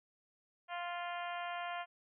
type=harmonic tone; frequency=349.2 Hz; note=F4; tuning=in tune; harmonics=2 / 3 / 4 / 5 / 6 / 7 / 8 / 9; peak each=-41 / -45 / -47 / -49 / -51 / -52 / -53 / -54 dBFS; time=0.68-1.86 s; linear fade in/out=50 ms; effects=none